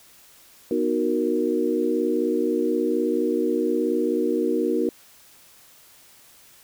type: chord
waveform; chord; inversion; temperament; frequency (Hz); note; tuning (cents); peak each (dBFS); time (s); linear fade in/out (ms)
sine; B major seventh; none; equal; 246.9 / 311.1 / 370 / 466.2; B3 / D#4 / F#4 / A#4; 0 / 0 / 0 / 0; -27 / -25 / -25 / -25; 0.71-4.89; 2
effects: white hiss -52 dBFS RMS until 6.63 s